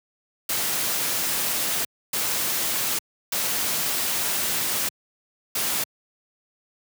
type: noise bursts at uneven times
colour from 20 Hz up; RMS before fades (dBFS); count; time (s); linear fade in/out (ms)
white; -25; 4; 0.49-1.85 / 2.13-2.99 / 3.32-4.89 / 5.55-5.84; 5
effects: high-pass 100 Hz 12 dB/octave